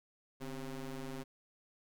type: ring-modulated tone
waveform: 25% pulse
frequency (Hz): 134.9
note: C#3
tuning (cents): -47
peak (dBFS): -34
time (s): 0.4-1.24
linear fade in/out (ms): 20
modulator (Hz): 125
effects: none